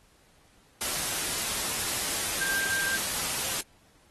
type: tone in noise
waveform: sine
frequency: 1584 Hz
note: G6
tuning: 18 cents sharp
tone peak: -28 dBFS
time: 2.41-2.97 s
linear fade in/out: 2 ms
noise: white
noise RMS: -30 dBFS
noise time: 0.81-3.61 s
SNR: -1 dB
effects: pink hiss -62 dBFS RMS until 4.1 s + AAC 32 kbps